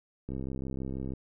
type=click train; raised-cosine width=3 ms; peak=-24 dBFS; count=57; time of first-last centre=0.29-1.136 s; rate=66.2 Hz; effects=none